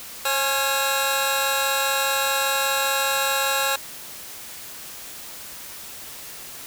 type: tone cluster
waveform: 20% pulse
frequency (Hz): 541 / 834 / 1372 / 3823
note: C#5 / G#5 / F6 / A#7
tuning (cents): -42 / +7 / -31 / +43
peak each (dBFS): -21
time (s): 0.25-3.76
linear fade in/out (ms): 5
effects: white hiss -38 dBFS RMS until 6.66 s